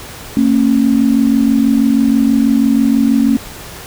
sine tone pair together, 226.7 / 272.9 Hz, A#3 / C#4, -48 / -27 cents, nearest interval minor third, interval 321 cents, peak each -11 dBFS, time 0.37-3.37 s, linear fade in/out 0 ms, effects pink hiss -31 dBFS RMS until 3.86 s

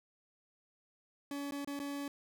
40% pulse tone with dropouts, 283.3 Hz, C#4, 38 cents sharp, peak -37 dBFS, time 1.31-2.08 s, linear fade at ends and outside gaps 2 ms, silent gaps 1.51-1.521 / 1.647-1.674 / 1.792-1.799 s, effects none

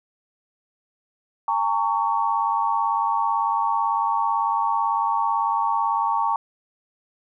sine tone cluster, 811 / 909 / 1120 Hz, G#5 / A#5 / C#6, -41 / -44 / +18 cents, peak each -26 / -22 / -24 dBFS, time 1.48-6.36 s, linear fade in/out 2 ms, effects none

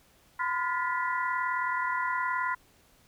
sine tone cluster, 980 / 1019 / 1420 / 1745 / 1962 Hz, B5 / C6 / F6 / A6 / B6, -14 / -46 / +28 / -15 / -12 cents, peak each -37 / -30 / -33 / -39 / -35 dBFS, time 0.39-2.55 s, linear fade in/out 10 ms, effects pink hiss -62 dBFS RMS until 3.07 s

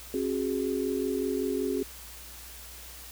sine chord, C# suspended fourth, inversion none, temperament equal with one note detuned, 270.1 / 370 / 415.3 Hz, C#4 / F#4 / G#4, -45 / 0 / 0 cents, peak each -31 dBFS, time 0.14-1.83 s, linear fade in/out 2 ms, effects added 60 Hz sine -49 dBFS peak until 3.11 s + white hiss -46 dBFS RMS until 3.11 s

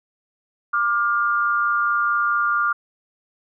sine tone pair together, 1186.5 / 1411 Hz, D6 / F6, +17 / +17 cents, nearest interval minor third, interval 300 cents, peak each -20 dBFS, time 0.73-2.73 s, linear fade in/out 10 ms, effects none

